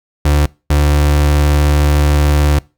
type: tone pair in turn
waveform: 35% pulse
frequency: 73.42 / 73.42 Hz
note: D2 / D2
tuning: 0 / 0 cents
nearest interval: unison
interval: 0 cents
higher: neither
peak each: -7 dBFS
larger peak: neither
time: 0.25-0.46 / 0.7-2.59 s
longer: second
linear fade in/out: 5 ms
effects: noise-tail reverb RT60 0.3 s tail -24 dB re dry